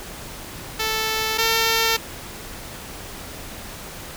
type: tone pair in turn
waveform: 5% pulse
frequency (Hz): 440 / 452.1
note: A4 / A4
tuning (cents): 0 / +47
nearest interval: unison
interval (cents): 47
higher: second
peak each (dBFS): -10 / -6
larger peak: second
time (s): 0.79-1.38 / 1.38-1.97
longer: neither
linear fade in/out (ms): 10
effects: pink hiss -36 dBFS RMS until 4.16 s